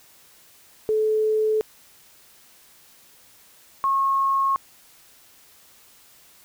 sine tone pair in turn, 433.1 / 1088.2 Hz, A4 / C#6, -27 / -32 cents, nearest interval octave + major third, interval 1595 cents, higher second, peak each -18 dBFS, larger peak neither, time 0.89-1.61 / 3.84-4.56 s, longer neither, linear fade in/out 0 ms, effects white hiss -53 dBFS RMS until 6.44 s

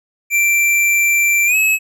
square tone with pitch glide, 2351 to 2579 Hz, D7 to E7, +1 to -39 cents, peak -12 dBFS, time 0.3-1.79 s, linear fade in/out 50 ms, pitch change +160 cents, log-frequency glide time 1.46-1.56 s, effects none

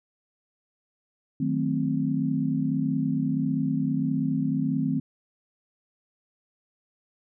sine chord, D# diminished seventh, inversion none, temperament equal, 155.56 / 185 / 220 / 261.6 Hz, D#3 / F#3 / A3 / C4, 0 / 0 / 0 / 0 cents, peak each -28 / -32 / -30 / -26 dBFS, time 1.4-5 s, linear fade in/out 5 ms, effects none

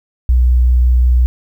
sine tone with vibrato, 61.7 Hz, B1, 1 cent flat, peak -7 dBFS, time 0.29-1.26 s, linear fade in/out 0 ms, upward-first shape sine, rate 5.4 Hz, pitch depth 8 cents each way, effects 8-bit

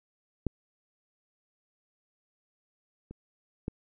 clicks, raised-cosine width 3 ms, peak -15 / -30 / -19 dBFS, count 3, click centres 0.467 / 3.11 / 3.681 s, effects none

